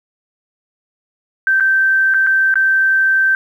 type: tone with dropouts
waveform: sine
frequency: 1557 Hz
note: G6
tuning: 12 cents flat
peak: -10 dBFS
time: 1.47-3.35 s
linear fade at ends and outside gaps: 1 ms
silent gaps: 1.6-1.606 / 2.139-2.144 / 2.266-2.27 / 2.541-2.556 s
effects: 8-bit